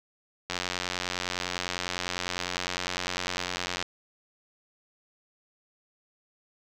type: click train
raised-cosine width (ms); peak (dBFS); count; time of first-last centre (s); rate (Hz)
0.2; -12; 300; 0.5-3.826; 89.9
effects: none